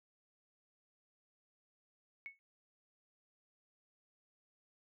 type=tone with exponential decay; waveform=sine; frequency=2207 Hz; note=C#7; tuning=8 cents flat; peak=-40 dBFS; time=2.26-2.39 s; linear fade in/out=0 ms; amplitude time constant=27 ms; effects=none